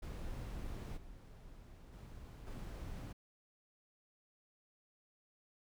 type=noise with level steps; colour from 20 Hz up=brown; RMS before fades=-44 / -55 / -51 / -45 dBFS; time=0.02-3.13 s; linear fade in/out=10 ms; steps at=0.96 / 1.92 / 2.46 s; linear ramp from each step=20 ms; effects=none